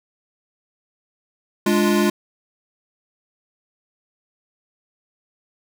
square chord, D diminished, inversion second, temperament equal, 207.7 / 293.7 / 349.2 Hz, Ab3 / D4 / F4, 0 / 0 / 0 cents, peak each -19 / -24 / -20 dBFS, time 1.66-2.1 s, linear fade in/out 5 ms, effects none

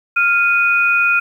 sine tone pair together, 1396.9 / 2480 Hz, F6 / D#7, 0 / -6 cents, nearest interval minor seventh, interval 994 cents, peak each -14 dBFS, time 0.16-1.2 s, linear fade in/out 10 ms, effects 8-bit

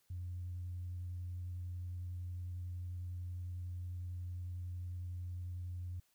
sine tone with vibrato, 89.1 Hz, F2, 35 cents sharp, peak -39 dBFS, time 0.1-6 s, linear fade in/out 5 ms, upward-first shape sine, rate 11 Hz, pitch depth 13 cents each way, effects tanh soft clip ceiling -35 dBFS + white hiss -75 dBFS RMS until 6.14 s

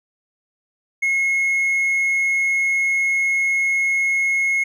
sine tone with hard clipping, 2168 Hz, C#7, 39 cents flat, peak -17 dBFS, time 1.02-4.64 s, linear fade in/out 10 ms, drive 2 dB, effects none

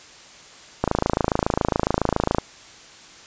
click train, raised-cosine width 1 ms, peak -4 dBFS, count 43, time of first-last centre 0.84-2.384 s, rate 27.2 Hz, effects white hiss -45 dBFS RMS until 3.26 s + resampled to 16000 Hz

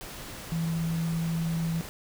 sine tone in noise, 164.9 Hz, E3, 1 cent sharp, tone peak -26 dBFS, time 0.52-1.81 s, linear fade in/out 0 ms, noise pink, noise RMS -41 dBFS, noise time 0.01-1.89 s, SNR +12 dB, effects none

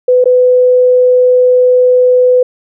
sine tone with dropouts, 501 Hz, B4, 25 cents sharp, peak -4 dBFS, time 0.08-2.43 s, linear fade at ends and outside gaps 5 ms, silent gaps 0.242-0.256 s, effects none

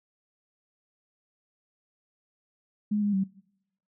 sine tone with pitch steps, 209 / 205 / 192.3 Hz, G#3 / G#3 / G3, +11 / -22 / -33 cents, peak -23 dBFS, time 2.91-3.24 s, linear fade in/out 10 ms, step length 110 ms, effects noise-tail reverb RT60 0.8 s tail -22 dB re dry

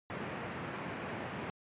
pink band-pass noise, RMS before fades -41 dBFS, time 0.1-1.5 s, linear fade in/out 0 ms, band 110 to 2500 Hz, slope 24 dB/octave, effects resampled to 8000 Hz

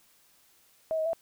sine tone with pitch steps, 640 / 632 / 661 Hz, D#5 / D#5 / E5, +49 / +27 / +5 cents, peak -26 dBFS, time 0.91-1.132 s, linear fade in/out 0 ms, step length 74 ms, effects white hiss -63 dBFS RMS until 1.21 s

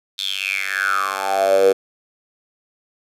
10% pulse tone with high-pass filter sweep, 97 Hz, G2, 18 cents flat, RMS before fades -19 dBFS, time 0.18-1.73 s, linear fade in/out 10 ms, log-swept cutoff 3800 to 440 Hz, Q 9.3, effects resampled to 32000 Hz

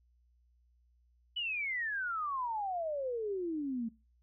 sine exponential sweep, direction down, 3000 to 221 Hz, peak -33 dBFS, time 1.36-3.89 s, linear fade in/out 10 ms, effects noise-tail reverb RT60 0.3 s tail -21 dB re dry + added 60 Hz sine -66 dBFS peak until 4.22 s

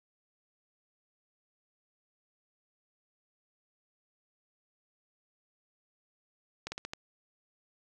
slowing click train, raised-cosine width 0.2 ms, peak -20 dBFS, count 5, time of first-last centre 6.67-6.935 s, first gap 50 ms, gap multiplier 1.19, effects none

